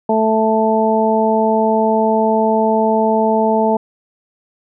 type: harmonic tone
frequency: 220 Hz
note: A3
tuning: in tune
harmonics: 1 / 2 / 3 / 4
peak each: -17 / -17 / -17 / -17 dBFS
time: 0.09-3.77 s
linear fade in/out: 5 ms
effects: none